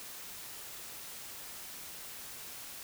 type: silence
effects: white hiss -46 dBFS RMS until 2.83 s